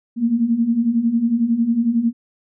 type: beating tone pair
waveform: sine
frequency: 224.9 / 235.9 Hz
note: A3 / A#3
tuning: +38 / +21 cents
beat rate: 11 Hz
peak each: -21 / -16 dBFS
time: 0.16-2.13 s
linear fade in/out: 50 ms
effects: none